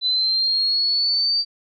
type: linear sweep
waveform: sine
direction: up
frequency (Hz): 4000 to 4651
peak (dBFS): -17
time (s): 0.01-1.45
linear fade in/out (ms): 50
effects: none